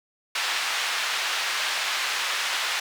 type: band-pass noise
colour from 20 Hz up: white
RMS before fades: -27 dBFS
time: 0.35-2.8 s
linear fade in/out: 5 ms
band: 1000 to 3500 Hz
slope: 12 dB/octave
effects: none